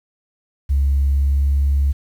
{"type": "tone with pitch glide", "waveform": "sine", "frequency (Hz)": [69.3, 69.9], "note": ["C#2", "C#2"], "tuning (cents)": [0, 15], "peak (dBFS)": -12, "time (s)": [0.69, 1.93], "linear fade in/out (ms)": 20, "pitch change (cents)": 15, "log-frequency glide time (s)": [1.1, 1.45], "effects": ["tanh soft clip ceiling -10 dBFS", "8-bit"]}